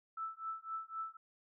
sine tone with tremolo, 1318.5 Hz, E6, in tune, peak -36 dBFS, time 0.17-1.17 s, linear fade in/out 5 ms, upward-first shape triangle, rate 3.9 Hz, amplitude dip 100%, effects none

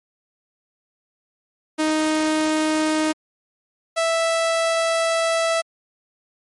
sawtooth tone pair in turn, 311.1 / 659.2 Hz, D#4 / E5, 0 / 0 cents, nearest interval octave + minor second, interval 1300 cents, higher second, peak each -14 dBFS, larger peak neither, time 1.78-3.13 / 3.96-5.62 s, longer second, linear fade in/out 20 ms, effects MP3 48 kbps

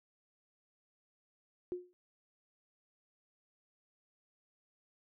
sine tone with exponential decay, 358.8 Hz, F4, 47 cents sharp, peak -32 dBFS, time 1.72-1.93 s, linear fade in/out 0 ms, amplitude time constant 45 ms, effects none

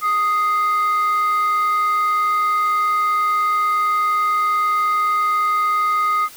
sine tone pair together, 1244.5 / 2088 Hz, D#6 / C7, 0 / -4 cents, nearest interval major sixth, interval 896 cents, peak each -14 / -25 dBFS, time 0.01-6.29 s, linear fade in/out 50 ms, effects tanh soft clip ceiling -12 dBFS + white hiss -41 dBFS RMS until 6.36 s

